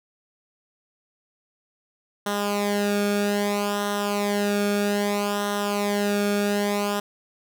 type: tone with flanger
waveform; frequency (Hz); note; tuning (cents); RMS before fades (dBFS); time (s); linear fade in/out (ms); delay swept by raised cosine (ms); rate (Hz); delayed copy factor
sawtooth; 204.2; G#3; -29; -24; 2.26-7; 5; 0.42 to 1.02; 0.62; -0.75
effects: none